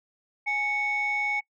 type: tone pair together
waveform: sine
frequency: 830.6 / 2219 Hz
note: G#5 / C#7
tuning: 0 / +1 cents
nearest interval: octave + perfect fourth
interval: 1701 cents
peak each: -30 / -24 dBFS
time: 0.46-1.41 s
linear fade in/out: 20 ms
effects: noise-tail reverb RT60 0.1 s tail -25 dB re dry + tanh soft clip ceiling -20 dBFS